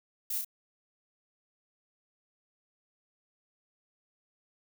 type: noise with echo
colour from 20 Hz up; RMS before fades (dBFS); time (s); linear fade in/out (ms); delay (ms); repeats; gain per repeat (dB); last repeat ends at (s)
violet; -34; 0.3-0.38; 5; 34; 2; -2; 0.448
effects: none